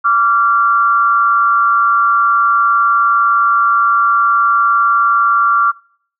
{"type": "tone pair together", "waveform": "sine", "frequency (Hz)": [1160, 1379.5], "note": ["D6", "F6"], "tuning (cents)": [-22, -22], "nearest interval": "minor third", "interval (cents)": 300, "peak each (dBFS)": -11, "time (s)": [0.04, 5.72], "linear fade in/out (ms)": 20, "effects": ["noise-tail reverb RT60 0.5 s tail -22 dB re dry"]}